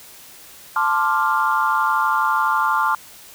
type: chord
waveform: sine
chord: D minor seventh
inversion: second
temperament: equal with one note detuned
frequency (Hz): 880 / 1046.5 / 1178.7 / 1396.9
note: A5 / C6 / D6 / F6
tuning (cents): 0 / 0 / +6 / 0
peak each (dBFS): -21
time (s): 0.76-2.95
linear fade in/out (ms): 2
effects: tanh soft clip ceiling -6 dBFS + white hiss -43 dBFS RMS until 3.34 s